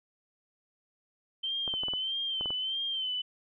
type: tone with vibrato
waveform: sine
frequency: 3100 Hz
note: G7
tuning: 20 cents flat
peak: -30 dBFS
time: 1.43-3.22 s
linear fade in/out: 10 ms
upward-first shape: sine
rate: 1.6 Hz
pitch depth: 63 cents each way
type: clicks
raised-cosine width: 1 ms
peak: -26 dBFS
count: 8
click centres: 1.678 / 1.739 / 1.835 / 1.884 / 1.936 / 2.41 / 2.458 / 2.505 s
effects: none